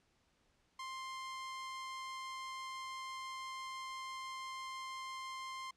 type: tone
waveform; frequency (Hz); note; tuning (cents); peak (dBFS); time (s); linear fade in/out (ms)
sawtooth; 1051; C6; +7; -39; 0.79-5.71; 5
effects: pink hiss -75 dBFS RMS until 5.76 s + low-pass 7000 Hz 12 dB/octave